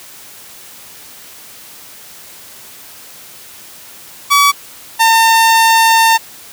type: tone pair in turn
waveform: sawtooth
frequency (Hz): 1140 / 904.8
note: C#6 / A5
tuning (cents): +48 / +48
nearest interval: major third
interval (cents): 400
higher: first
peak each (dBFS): -3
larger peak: neither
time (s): 4.3-4.52 / 4.99-6.18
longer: second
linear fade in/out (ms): 20
effects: white hiss -36 dBFS RMS until 6.52 s + high-pass 60 Hz 12 dB/octave